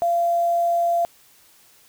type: tone with quantisation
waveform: sine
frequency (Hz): 687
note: F5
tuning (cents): -29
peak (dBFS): -17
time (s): 0.02-1.05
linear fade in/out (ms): 0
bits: 7
effects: white hiss -54 dBFS RMS until 1.88 s